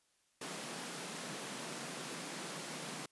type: high-pass noise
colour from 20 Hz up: pink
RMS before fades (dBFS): -44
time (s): 0.41-3.06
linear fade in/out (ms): 5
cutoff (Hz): 140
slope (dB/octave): 96
effects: white hiss -75 dBFS RMS until 3.11 s + resampled to 24000 Hz